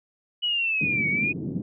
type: linear two-way sweep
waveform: sine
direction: down then up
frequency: 2960 to 2217 to 2492 Hz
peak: -22 dBFS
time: 0.42-1.33 s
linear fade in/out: 20 ms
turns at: 1.09 s
type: band-pass noise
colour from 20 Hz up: pink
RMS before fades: -31 dBFS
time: 0.81-1.62 s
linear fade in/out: 2 ms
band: 130 to 320 Hz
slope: 24 dB/octave
effects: none